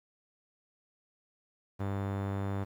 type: tone with low-pass filter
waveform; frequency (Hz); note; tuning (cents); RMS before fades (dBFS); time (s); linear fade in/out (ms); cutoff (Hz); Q
sawtooth; 98.7; G2; +12; -34; 1.79-2.65; 20; 1400; 0.91
effects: 10-bit